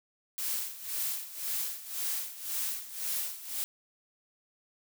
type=noise with tremolo; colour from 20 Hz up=blue; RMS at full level=-32 dBFS; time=0.38-3.64 s; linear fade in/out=0 ms; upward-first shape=sine; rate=1.9 Hz; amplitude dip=80%; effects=none